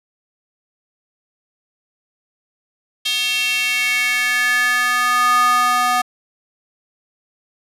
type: tone with high-pass filter sweep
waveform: square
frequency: 246.5 Hz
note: B3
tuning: 3 cents flat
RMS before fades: -17 dBFS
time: 3.05-6.02 s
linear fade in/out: 10 ms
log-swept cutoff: 3200 to 940 Hz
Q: 4.4
effects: resampled to 32000 Hz